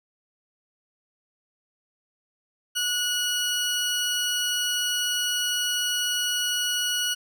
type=tone pair together; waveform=20% pulse; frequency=1461 / 2922 Hz; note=F#6 / F#7; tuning=-22 / -22 cents; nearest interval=octave; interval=1200 cents; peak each=-23 dBFS; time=2.75-7.15 s; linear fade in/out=20 ms; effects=none